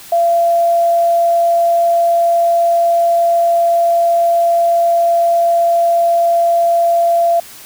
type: tone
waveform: sine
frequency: 682 Hz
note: F5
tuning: 41 cents flat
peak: -9 dBFS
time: 0.12-7.4 s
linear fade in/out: 5 ms
effects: white hiss -36 dBFS RMS until 7.65 s